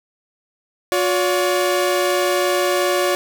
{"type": "tone pair together", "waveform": "sawtooth", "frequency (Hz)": [359.3, 570.4], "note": ["F4", "C#5"], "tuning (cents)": [49, 49], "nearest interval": "minor sixth", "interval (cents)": 800, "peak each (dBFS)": -15, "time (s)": [0.92, 3.15], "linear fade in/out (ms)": 0, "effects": []}